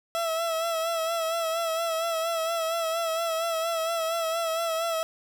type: tone with vibrato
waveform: 30% pulse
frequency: 659.3 Hz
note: E5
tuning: in tune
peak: -23 dBFS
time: 0.15-5.03 s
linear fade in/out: 0 ms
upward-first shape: sine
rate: 4.3 Hz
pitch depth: 43 cents each way
effects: none